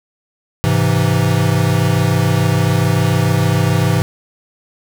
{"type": "chord", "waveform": "square", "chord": "Ab augmented", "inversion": "none", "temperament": "equal", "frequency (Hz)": [103.83, 130.81, 164.81], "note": ["Ab2", "C3", "E3"], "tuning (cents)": [0, 0, 0], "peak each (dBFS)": -17, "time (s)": [0.64, 4.02], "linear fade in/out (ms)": 0, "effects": []}